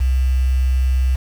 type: tone with quantisation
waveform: sine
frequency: 64.5 Hz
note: C2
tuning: 24 cents flat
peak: -13 dBFS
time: 0-1.16 s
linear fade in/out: 10 ms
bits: 6
effects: none